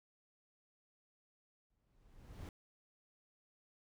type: noise with exponential growth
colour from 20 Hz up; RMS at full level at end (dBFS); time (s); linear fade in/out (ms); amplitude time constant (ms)
brown; -44; 1.7-2.49; 2; 170
effects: none